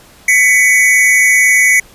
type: tone pair together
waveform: square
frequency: 2000 / 2238 Hz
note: B6 / C#7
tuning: +21 / +16 cents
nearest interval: major second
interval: 195 cents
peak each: -10 dBFS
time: 0.28-1.8 s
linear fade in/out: 5 ms
effects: pink hiss -42 dBFS RMS until 1.94 s + resampled to 32000 Hz